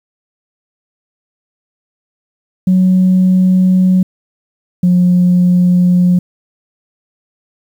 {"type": "tone pair in turn", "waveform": "sine", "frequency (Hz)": [185, 178.9], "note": ["F#3", "F3"], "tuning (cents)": [0, 42], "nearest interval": "minor second", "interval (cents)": 58, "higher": "first", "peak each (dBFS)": -5, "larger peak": "neither", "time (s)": [[2.67, 4.03], [4.83, 6.19]], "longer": "neither", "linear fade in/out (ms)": 5, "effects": ["tanh soft clip ceiling -3 dBFS", "7-bit"]}